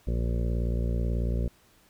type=harmonic tone; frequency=58.27 Hz; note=A#1; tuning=in tune; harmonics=1 / 2 / 3 / 4 / 6 / 7 / 8 / 9 / 10; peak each=-26 / -32 / -36 / -38 / -42 / -43 / -44 / -45 / -46 dBFS; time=0.07-1.48 s; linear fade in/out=5 ms; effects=pink hiss -61 dBFS RMS until 1.89 s